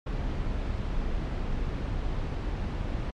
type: noise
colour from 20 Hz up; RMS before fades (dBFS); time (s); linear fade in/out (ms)
brown; -30; 0.06-3.11; 10
effects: low-pass 4000 Hz 12 dB/octave + MP3 64 kbps